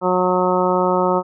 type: harmonic tone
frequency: 182.2 Hz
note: F#3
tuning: 26 cents flat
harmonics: 1 / 2 / 3 / 4 / 5 / 6 / 7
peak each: -23 / -20 / -20 / -25 / -21 / -26 / -24 dBFS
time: 0.01-1.23 s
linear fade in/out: 50 ms
effects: none